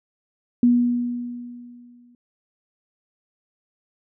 sine tone with exponential decay, 242.2 Hz, B3, 34 cents flat, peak -11 dBFS, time 0.63-2.15 s, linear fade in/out 2 ms, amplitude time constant 330 ms, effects none

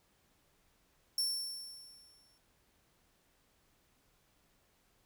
sawtooth tone with exponential decay, 5430 Hz, F8, 50 cents flat, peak -27 dBFS, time 1.18-2.38 s, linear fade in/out 2 ms, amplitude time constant 260 ms, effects pink hiss -72 dBFS RMS until 5.05 s

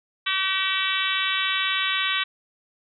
harmonic tone, 381.9 Hz, G4, 45 cents flat, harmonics 3 / 4 / 5 / 6 / 7 / 8 / 9 / 10, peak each -30 / -30 / -30 / -30 / -30 / -30 / -30 / -30 dBFS, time 0.26-2.24 s, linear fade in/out 10 ms, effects none

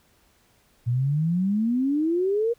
sine exponential sweep, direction up, 116.1 to 480.8 Hz, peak -20 dBFS, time 0.86-2.54 s, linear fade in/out 20 ms, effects pink hiss -62 dBFS RMS until 2.58 s

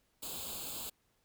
white noise with comb filter, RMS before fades -42 dBFS, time 0.22-0.9 s, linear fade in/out 10 ms, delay 0.26 ms, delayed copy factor +0.85, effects pink hiss -75 dBFS RMS until 1.24 s

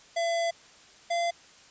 square tone pair in turn, 675 / 685.6 Hz, E5 / F5, +41 / -32 cents, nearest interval unison, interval 27 cents, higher second, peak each -26 dBFS, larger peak neither, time 0.16-0.51 / 1.1-1.31 s, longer first, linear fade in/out 10 ms, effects white hiss -54 dBFS RMS until 1.7 s + resampled to 16000 Hz

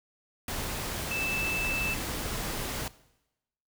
sine tone in noise, 2637 Hz, E7, in tune, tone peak -30 dBFS, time 1.11-1.94 s, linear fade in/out 2 ms, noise pink, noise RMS -34 dBFS, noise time 0.48-2.88 s, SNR +1 dB, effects noise-tail reverb RT60 0.9 s tail -19 dB re dry

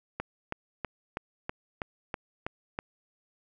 click train, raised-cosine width 0.5 ms, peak -17 dBFS, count 9, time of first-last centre 0.2-2.789 s, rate 3.09 Hz, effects none

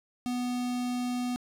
square tone with notch filter, 246.9 Hz, B3, in tune, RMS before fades -31 dBFS, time 0.26-1.36 s, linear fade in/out 0 ms, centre 1600 Hz, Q 1.7, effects low-pass 10000 Hz 12 dB/octave + 9-bit

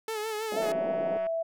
sawtooth tone with vibrato, 433.6 Hz, A4, 25 cents flat, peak -27 dBFS, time 0.08-0.72 s, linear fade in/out 2 ms, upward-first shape sine, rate 6.2 Hz, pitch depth 54 cents each way
white band-pass noise, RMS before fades -36 dBFS, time 0.52-1.17 s, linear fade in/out 0 ms, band 160 to 740 Hz, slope 48 dB/octave
sine tone, 659.3 Hz, E5, in tune, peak -27 dBFS, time 0.56-1.43 s, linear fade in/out 10 ms
click train, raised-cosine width 0.5 ms, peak -29 dBFS, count 122, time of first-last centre 0.62-1.267 s, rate 187 Hz
effects none

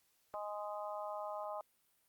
harmonic tone, 207.7 Hz, G#3, in tune, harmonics 3 / 4 / 5 / 6, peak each -43 / -45 / -47 / -49 dBFS, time 0.34-1.61 s, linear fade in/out 0 ms, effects white hiss -75 dBFS RMS until 2.08 s + Opus 48 kbps

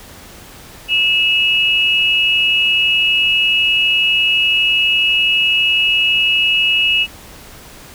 sine tone pair together, 2624 / 2892 Hz, E7 / F#7, -9 / -40 cents, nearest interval major second, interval 169 cents, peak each -14 dBFS, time 0.88-7.07 s, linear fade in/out 50 ms, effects pink hiss -38 dBFS RMS until 7.94 s

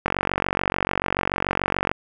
click train, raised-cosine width 0.5 ms, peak -5 dBFS, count 88, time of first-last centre 0.06-1.915 s, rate 46.9 Hz, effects none

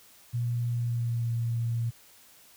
sine tone with pitch glide, 119.6 to 116.73 Hz, A#2 to A#2, +45 to +3 cents, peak -26 dBFS, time 0.33-1.91 s, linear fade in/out 20 ms, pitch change -42 cents, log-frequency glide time 0.72-1.32 s, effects white hiss -56 dBFS RMS until 2.56 s

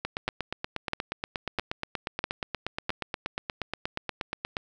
two click trains, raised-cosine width 0.3 ms, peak -14 / -11 dBFS, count 39 / 5, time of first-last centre 0.05-4.568 / 0.28-2.894 s, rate 8.41 / 1.53 Hz, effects none

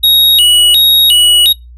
square tone with vibrato, 3322 Hz, G#7, in tune, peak -5 dBFS, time 0.03-1.53 s, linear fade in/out 10 ms, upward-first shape square, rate 1.4 Hz, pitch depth 220 cents each way, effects noise-tail reverb RT60 0.2 s tail -22 dB re dry + added 60 Hz sine -31 dBFS peak until 1.77 s

